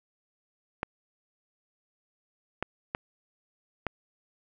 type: clicks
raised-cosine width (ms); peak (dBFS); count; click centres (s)
0.5; -14; 4; 0.831 / 2.626 / 2.949 / 3.867
effects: none